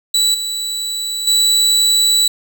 30% pulse tone with level steps, 3946 Hz, B7, 2 cents flat, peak -9 / -17 / -8 dBFS, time 0.14-2.28 s, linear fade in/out 5 ms, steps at 0.34 / 1.27 s, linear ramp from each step 5 ms, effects 8-bit

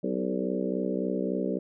harmonic tone with a mistuned harmonic, 63.6 Hz, C2, 48 cents flat, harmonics 3 / 4 / 5 / 6 / 7 / 8 / 9, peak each -32 / -33 / -34 / -35 / -35 / -36 / -37 dBFS, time 0.03-1.59 s, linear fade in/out 10 ms, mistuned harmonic 6, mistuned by +38 cents, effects none

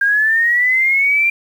sine linear sweep, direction up, 1600 to 2382 Hz, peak -11 dBFS, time 0.01-1.3 s, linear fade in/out 5 ms, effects 7-bit

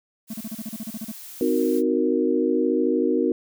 blue noise, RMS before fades -40 dBFS, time 0.27-1.83 s, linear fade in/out 50 ms
triangle tone bursts, 220 Hz, A3, in tune, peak -27 dBFS, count 12, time 0.3-1.118 s, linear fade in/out 5 ms, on 37 ms, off 34 ms
sine chord, C half-diminished seventh, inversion none, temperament equal with one note detuned, 257.7 / 311.1 / 370 / 466.2 Hz, C4 / Eb4 / Gb4 / Bb4, -26 / 0 / 0 / 0 cents, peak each -24 dBFS, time 1.41-3.32 s, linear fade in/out 2 ms
effects none

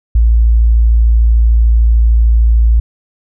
sine tone, 56.7 Hz, A#1, 47 cents flat, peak -5 dBFS, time 0.15-2.8 s, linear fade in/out 5 ms, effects none

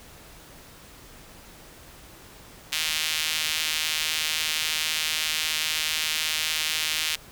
sawtooth tone with high-pass filter, 156.2 Hz, D#3, 7 cents sharp, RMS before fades -27 dBFS, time 2.72-7.16 s, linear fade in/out 10 ms, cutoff 2900 Hz, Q 1.5, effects pink hiss -48 dBFS RMS until 7.31 s

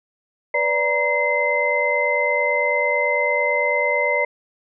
sine tone cluster, 494 / 583 / 946 / 2064 Hz, B4 / D5 / A#5 / C7, 0 / -13 / +25 / -24 cents, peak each -25 / -22 / -25 / -20 dBFS, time 0.54-4.25 s, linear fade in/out 5 ms, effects none

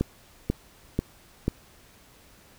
click train, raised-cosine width 3 ms, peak -10 dBFS, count 4, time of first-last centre 0.01-1.481 s, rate 2.04 Hz, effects pink hiss -55 dBFS RMS until 2.58 s

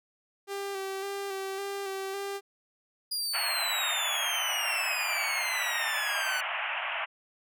sawtooth tone with vibrato, 392 Hz, G4, in tune, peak -29 dBFS, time 0.47-2.41 s, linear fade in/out 50 ms, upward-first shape square, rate 1.8 Hz, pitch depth 24 cents each way
sawtooth exponential sweep, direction down, 4894 to 1480 Hz, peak -27 dBFS, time 3.11-6.41 s, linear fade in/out 10 ms
white band-pass noise, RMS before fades -33 dBFS, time 3.33-7.06 s, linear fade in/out 20 ms, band 600 to 3000 Hz, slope 96 dB/octave
effects none

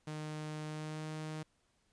sawtooth tone with pitch glide, 153.4 to 155.54 Hz, D#3 to D#3, -24 to 0 cents, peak -36 dBFS, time 0.07-1.43 s, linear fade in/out 5 ms, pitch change +24 cents, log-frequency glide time 0.66-1.07 s, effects pink hiss -75 dBFS RMS until 1.92 s + resampled to 22050 Hz

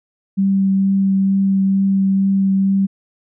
sine tone with vibrato, 194.2 Hz, G3, 16 cents flat, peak -12 dBFS, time 0.37-2.87 s, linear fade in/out 20 ms, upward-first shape triangle, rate 2.2 Hz, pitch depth 11 cents each way, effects none

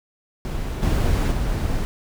brown noise with level steps, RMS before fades -26 / -19 / -23 dBFS, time 0.45-1.85 s, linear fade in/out 0 ms, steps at 0.82 / 1.31 s, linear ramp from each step 10 ms, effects none

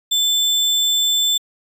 sine tone with sample-and-hold, 3520 Hz, A7, in tune, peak -14 dBFS, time 0.11-1.38 s, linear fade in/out 10 ms, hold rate 11025 Hz, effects resampled to 32000 Hz

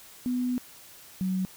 sine tone pair in turn, 248.9 / 186.98 Hz, B3 / F#3, +14 / +18 cents, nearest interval perfect fourth, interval 496 cents, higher first, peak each -25 dBFS, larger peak neither, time 0.26-0.58 / 1.21-1.45 s, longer first, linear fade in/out 0 ms, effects white hiss -50 dBFS RMS until 1.56 s

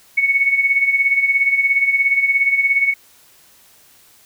sine tone with tremolo, 2217 Hz, C#7, in tune, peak -10 dBFS, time 0.17-2.94 s, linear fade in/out 10 ms, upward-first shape sine, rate 17 Hz, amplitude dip 65%, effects white hiss -50 dBFS RMS until 4.25 s

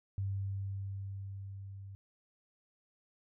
sine tone with level ramp, 98 Hz, G2, in tune, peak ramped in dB -32 to -45 dBFS, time 0.18-1.95 s, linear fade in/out 0 ms, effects none

